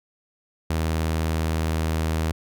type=tone; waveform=sawtooth; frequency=79.9 Hz; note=D#2; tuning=47 cents sharp; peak=-18 dBFS; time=0.7-2.32 s; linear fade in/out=5 ms; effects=none